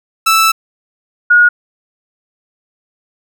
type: tone pair in turn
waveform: sawtooth / sine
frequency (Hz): 1318.5 / 1443.3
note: E6 / F#6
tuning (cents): 0 / -43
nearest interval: major second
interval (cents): 157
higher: second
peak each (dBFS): -4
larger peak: neither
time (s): 0.26-0.52 / 1.3-1.49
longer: first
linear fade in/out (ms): 10
effects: none